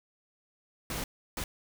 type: noise bursts at uneven times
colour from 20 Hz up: pink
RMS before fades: -35 dBFS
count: 2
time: 0.9-1.04 / 1.37-1.44 s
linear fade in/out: 2 ms
effects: none